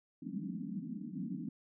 pink band-pass noise, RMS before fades -41 dBFS, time 0.22-1.49 s, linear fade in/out 5 ms, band 160 to 300 Hz, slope 96 dB/octave, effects none

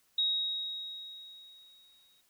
sine tone with exponential decay, 3786 Hz, A#7, 26 cents sharp, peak -25 dBFS, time 0.18-2.21 s, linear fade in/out 5 ms, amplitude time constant 440 ms, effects white hiss -70 dBFS RMS until 2.29 s

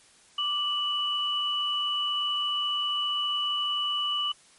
sine tone pair together, 1174.7 / 2960 Hz, D6 / F#7, 0 / 0 cents, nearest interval octave + major third, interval 1600 cents, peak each -32 / -26 dBFS, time 0.38-4.32 s, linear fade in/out 5 ms, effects white hiss -57 dBFS RMS until 4.58 s + MP3 48 kbps

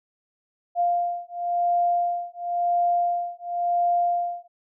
sine beating tone pair, 698.5 / 699.45 Hz, F5 / F5, 0 / +2 cents, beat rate 0.95 Hz, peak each -24 dBFS, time 0.75-4.48 s, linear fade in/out 50 ms, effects none

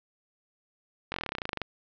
slowing click train, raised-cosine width 0.3 ms, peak -15 dBFS, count 17, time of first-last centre 1.12-1.617 s, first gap 21 ms, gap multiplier 1.05, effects low-pass 5000 Hz 12 dB/octave

